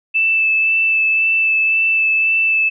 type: tone with vibrato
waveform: sine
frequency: 2637 Hz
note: E7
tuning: in tune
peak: -12 dBFS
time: 0.14-2.7 s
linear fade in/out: 20 ms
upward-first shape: sine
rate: 1.9 Hz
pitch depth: 12 cents each way
effects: none